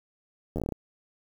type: slowing click train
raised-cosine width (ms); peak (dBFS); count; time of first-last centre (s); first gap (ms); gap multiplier
2; -18; 9; 0.56-0.723; 11; 1.17
effects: 8-bit